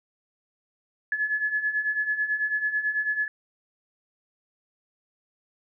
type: beating tone pair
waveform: sine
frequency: 1704 / 1713.1 Hz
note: G#6 / A6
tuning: +44 / -47 cents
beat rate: 9.1 Hz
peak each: -30 / -25 dBFS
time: 1.12-3.28 s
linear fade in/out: 2 ms
effects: none